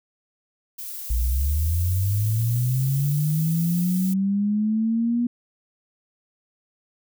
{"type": "noise", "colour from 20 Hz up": "violet", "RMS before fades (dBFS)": -34, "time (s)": [0.78, 4.14], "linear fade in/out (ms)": 10}
{"type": "linear sweep", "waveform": "sine", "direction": "up", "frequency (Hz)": [54.7, 242], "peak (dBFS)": -19, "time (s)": [1.1, 5.27], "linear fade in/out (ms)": 5}
{"effects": []}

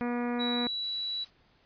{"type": "harmonic tone", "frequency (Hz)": 241.5, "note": "B3", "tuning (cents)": -39, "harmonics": [1, 2, 3, 4, 5, 6, 7, 8, 9, 10], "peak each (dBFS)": [-30, -36, -40, -42, -44, -46, -47, -48, -49, -50], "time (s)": [0.01, 0.67], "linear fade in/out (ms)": 0}
{"type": "tone with pitch glide", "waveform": "sine", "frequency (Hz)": [3900, 3929], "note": ["B7", "B7"], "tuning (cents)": [-23, -10], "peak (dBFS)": -31, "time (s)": [0.39, 1.25], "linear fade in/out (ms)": 20, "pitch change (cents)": 13, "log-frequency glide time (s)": [0.5, 0.8]}
{"type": "noise", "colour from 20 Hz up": "blue", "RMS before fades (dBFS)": -47, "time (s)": [0.8, 1.31], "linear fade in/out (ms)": 50}
{"effects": ["pink hiss -65 dBFS RMS until 1.65 s", "resampled to 11025 Hz"]}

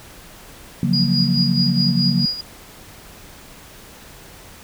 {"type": "chord", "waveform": "sine", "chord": "Gb major seventh", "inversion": "second", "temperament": "equal with one note detuned", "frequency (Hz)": [139.8, 174.61, 185, 233.1], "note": ["Db3", "F3", "Gb3", "Bb3"], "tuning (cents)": [15, 0, 0, 0], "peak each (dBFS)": -21, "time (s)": [0.83, 2.26], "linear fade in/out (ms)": 2}
{"type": "tone with tremolo", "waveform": "sine", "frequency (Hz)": 4880, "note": "D#8", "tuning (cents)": -34, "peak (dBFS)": -17, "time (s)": [0.93, 2.41], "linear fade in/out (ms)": 5, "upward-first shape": "sine", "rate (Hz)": 4.7, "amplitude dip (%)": 75}
{"effects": ["pink hiss -42 dBFS RMS until 4.63 s"]}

